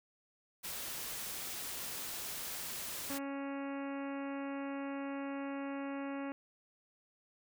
white noise, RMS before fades -42 dBFS, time 0.63-3.19 s, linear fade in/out 20 ms
harmonic tone, 277.2 Hz, C#4, in tune, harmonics 1 / 2 / 3 / 4 / 5 / 6 / 7 / 8 / 9 / 10, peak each -39 / -45 / -49 / -51 / -53 / -55 / -56 / -57 / -58 / -59 dBFS, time 3.1-6.32 s, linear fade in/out 0 ms
effects none

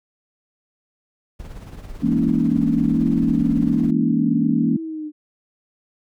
brown noise with tremolo, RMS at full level -32 dBFS, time 1.39-3.91 s, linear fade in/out 10 ms, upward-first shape sine, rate 18 Hz, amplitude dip 55%
sine chord, A# half-diminished seventh, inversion second, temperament equal with one note detuned, 164.81 / 205.3 / 233.1 / 277.2 Hz, E3 / G#3 / A#3 / C#4, 0 / -20 / 0 / 0 cents, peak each -23 / -24 / -19 / -21 dBFS, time 2.02-4.77 s, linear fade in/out 10 ms
sine tone with vibrato, 311.1 Hz, D#4, in tune, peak -26 dBFS, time 2.06-5.12 s, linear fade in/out 50 ms, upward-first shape triangle, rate 1.2 Hz, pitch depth 92 cents each way
effects none

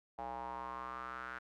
square tone with band-pass filter sweep, 62.7 Hz, B1, 27 cents sharp, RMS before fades -44 dBFS, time 0.18-1.39 s, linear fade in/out 10 ms, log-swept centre 790 to 1500 Hz, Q 5.3, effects none

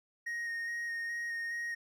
triangle tone with vibrato, 1864.7 Hz, A#6, in tune, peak -33 dBFS, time 0.26-1.75 s, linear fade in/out 10 ms, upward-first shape square, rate 2.4 Hz, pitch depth 11 cents each way, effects none

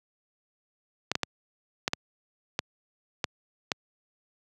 clicks, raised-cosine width 0.2 ms, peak -8 dBFS, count 8, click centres 1.116 / 1.154 / 1.233 / 1.879 / 1.934 / 2.591 / 3.242 / 3.718 s, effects high-pass 100 Hz 12 dB/octave

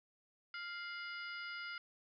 harmonic tone with a mistuned harmonic, 698.5 Hz, F5, in tune, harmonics 2 / 3 / 4 / 5 / 6 / 7, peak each -45 / -48 / -53 / -61 / -62 / -53 dBFS, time 0.54-1.78 s, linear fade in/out 2 ms, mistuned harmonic 4, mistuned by +68 cents, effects none

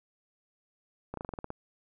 slowing click train, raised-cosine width 1 ms, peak -23 dBFS, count 9, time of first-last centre 1.14-1.504 s, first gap 33 ms, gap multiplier 1.09, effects none

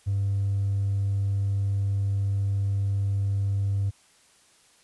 sine tone with hard clipping, 99.2 Hz, G2, 21 cents sharp, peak -23 dBFS, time 0.06-3.91 s, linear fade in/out 20 ms, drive 1 dB, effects white hiss -59 dBFS RMS until 4.83 s + resampled to 24000 Hz

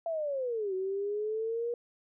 sine linear two-way sweep, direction down then up, 678 to 371.6 to 479.4 Hz, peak -30 dBFS, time 0.06-1.74 s, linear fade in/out 2 ms, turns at 0.74 s, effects none

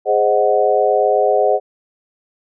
sine chord, Ab dominant seventh, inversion none, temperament equal, 415.3 / 523.3 / 622.3 / 740 Hz, Ab4 / C5 / Eb5 / Gb5, 0 / 0 / 0 / 0 cents, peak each -17 dBFS, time 0.05-1.6 s, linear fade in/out 50 ms, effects none

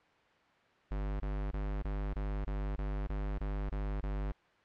square tone bursts, 50.2 Hz, G1, 42 cents sharp, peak -34 dBFS, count 11, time 0.91-4.32 s, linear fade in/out 5 ms, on 290 ms, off 22 ms, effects white hiss -65 dBFS RMS until 4.64 s + low-pass 2000 Hz 12 dB/octave

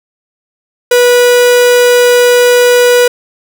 45% pulse tone, 489 Hz, B4, 17 cents flat, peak -4 dBFS, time 0.91-3.08 s, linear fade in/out 5 ms, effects none

